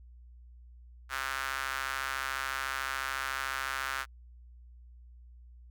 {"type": "tone with high-pass filter", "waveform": "sawtooth", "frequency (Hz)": 133.9, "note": "C3", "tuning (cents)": 40, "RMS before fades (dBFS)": -35, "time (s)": [1.09, 4.06], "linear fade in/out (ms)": 50, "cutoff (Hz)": 1400, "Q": 3, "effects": ["added 60 Hz sine -50 dBFS peak until 5.7 s"]}